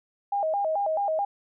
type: tone with vibrato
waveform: sine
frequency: 714 Hz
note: F5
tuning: 38 cents sharp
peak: -23 dBFS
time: 0.32-1.25 s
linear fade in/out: 5 ms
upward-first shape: square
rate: 4.6 Hz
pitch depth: 210 cents each way
effects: none